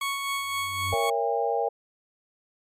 20% pulse tone with tremolo, 1108.7 Hz, C#6, in tune, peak -21 dBFS, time 0.01-1.1 s, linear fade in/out 5 ms, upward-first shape sine, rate 3.9 Hz, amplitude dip 35%
triangle tone with exponential growth, 93.2 Hz, F#2, 13 cents sharp, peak -25 dBFS, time 0.34-0.94 s, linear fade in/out 0 ms, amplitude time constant 130 ms
sine chord, A# diminished seventh, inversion none, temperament just, 466.2 / 559.4 / 671.3 / 805.5 Hz, A#4 / C#5 / E5 / G5, 0 / +16 / +31 / +47 cents, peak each -27 / -31 / -30 / -27 dBFS, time 0.92-1.69 s, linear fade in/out 10 ms
effects MP3 64 kbps

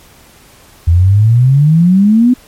sine exponential sweep, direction up, 81.4 to 255.4 Hz, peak -4 dBFS, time 0.87-2.34 s, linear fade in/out 10 ms, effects pink hiss -42 dBFS RMS until 2.47 s + MP3 64 kbps

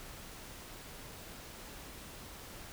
silence, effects pink hiss -49 dBFS RMS until 2.72 s

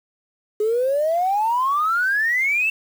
sine exponential sweep, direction up, 415.3 to 2700 Hz, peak -16 dBFS, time 0.6-2.7 s, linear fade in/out 5 ms, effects tanh soft clip ceiling -13 dBFS + 7-bit

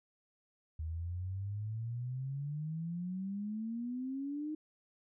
sine exponential sweep, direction up, 77.78 to 311.1 Hz, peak -36 dBFS, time 0.79-4.55 s, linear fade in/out 5 ms, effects none

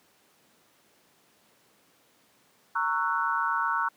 sine chord, F# dominant seventh, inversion first, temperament just, 925 / 1110 / 1332 / 1480 Hz, A#5 / C#6 / E6 / F#6, -14 / +2 / +18 / 0 cents, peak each -30 dBFS, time 2.75-3.89 s, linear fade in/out 10 ms, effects pink hiss -63 dBFS RMS until 3.96 s + high-pass 200 Hz 12 dB/octave

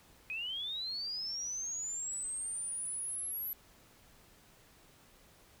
sine linear sweep, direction up, 2474 to 11840 Hz, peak -36 dBFS, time 0.3-3.53 s, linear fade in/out 0 ms, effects pink hiss -62 dBFS RMS until 5.6 s

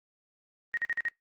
sine tone bursts, 1873 Hz, A#6, 8 cents sharp, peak -27 dBFS, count 5, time 0.74-1.084 s, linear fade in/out 0 ms, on 32 ms, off 46 ms, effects noise-tail reverb RT60 0.2 s tail -26 dB re dry + Opus 32 kbps

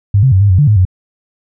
sine tone with pitch steps, 100.2 / 132.6 / 94.7 / 101.4 / 92.2 / 146.7 / 106.1 / 92.2 Hz, G2 / C3 / F#2 / G#2 / F#2 / D3 / G#2 / F#2, +38 / +23 / +41 / -41 / -6 / -2 / +38 / -6 cents, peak -5 dBFS, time 0.14-0.852 s, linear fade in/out 5 ms, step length 89 ms, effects none

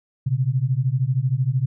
sine beating tone pair, 123.47 / 136.47 Hz, B2 / C#3, 0 / -27 cents, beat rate 13 Hz, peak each -21 dBFS, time 0.26-1.66 s, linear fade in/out 10 ms, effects none

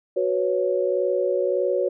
sine chord, F# suspended fourth, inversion none, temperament just, 370 / 493.3 / 555 Hz, F#4 / B4 / C#5, 0 / -2 / +2 cents, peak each -24 / -25 / -23 dBFS, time 0.16-1.89 s, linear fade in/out 10 ms, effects none

